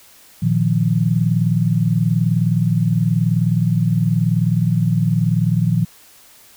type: chord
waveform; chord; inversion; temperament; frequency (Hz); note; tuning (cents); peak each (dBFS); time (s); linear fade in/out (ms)
sine; Bb suspended fourth; none; equal with one note detuned; 116.54 / 155.56 / 175.52; Bb2 / Eb3 / F3; 0 / 0 / +9; -18; 0.42-5.85; 10
effects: white hiss -47 dBFS RMS until 6.56 s